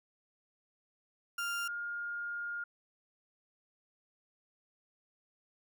35% pulse / sine tone pair in turn, 1397 / 1415.7 Hz, F6 / F6, 0 / +23 cents, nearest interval unison, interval 23 cents, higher second, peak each -32 / -36 dBFS, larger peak first, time 1.38-1.68 / 1.68-2.64 s, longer second, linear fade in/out 5 ms, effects none

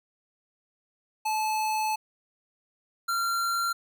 square tone pair in turn, 866 / 1374.7 Hz, A5 / F6, -28 / -28 cents, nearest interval minor sixth, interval 800 cents, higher second, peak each -26 dBFS, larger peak neither, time 1.25-1.96 / 3.08-3.73 s, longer first, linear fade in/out 10 ms, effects none

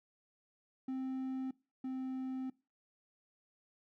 triangle tone pair in turn, 262 / 260.6 Hz, C4 / C4, +2 / -7 cents, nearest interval unison, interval 9 cents, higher first, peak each -34 / -35 dBFS, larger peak first, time 0.88-1.51 / 1.84-2.5 s, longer second, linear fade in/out 5 ms, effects noise-tail reverb RT60 0.3 s tail -22 dB re dry

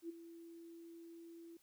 sine tone with ADSR envelope, 335.2 Hz, E4, 29 cents sharp, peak -40 dBFS, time 0.02-1.57 s, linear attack 74 ms, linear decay 14 ms, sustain -12 dB, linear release 3 ms, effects white hiss -73 dBFS RMS until 1.62 s

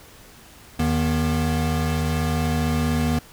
square tone cluster, 80.1 / 155.7 / 239.9 Hz, E2 / D#3 / A#3, -49 / +2 / +50 cents, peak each -25 dBFS, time 0.79-3.19 s, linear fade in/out 5 ms, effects pink hiss -47 dBFS RMS until 3.32 s

